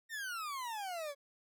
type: exponential sweep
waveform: 40% pulse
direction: down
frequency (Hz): 1864.7 to 551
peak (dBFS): -38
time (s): 0.09-1.15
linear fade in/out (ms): 50
effects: none